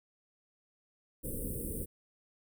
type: band-stop noise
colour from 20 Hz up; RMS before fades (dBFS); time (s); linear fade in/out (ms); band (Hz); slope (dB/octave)
pink; -38; 1.23-1.86; 20; 530 to 8500; 96
effects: none